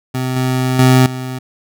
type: tone with level steps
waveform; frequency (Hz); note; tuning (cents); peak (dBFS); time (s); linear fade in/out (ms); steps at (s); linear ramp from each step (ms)
25% pulse; 128.7; C3; -28; -13 / -10 / -3 / -18; 0.14-1.39; 10; 0.36 / 0.79 / 1.06; 2
effects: none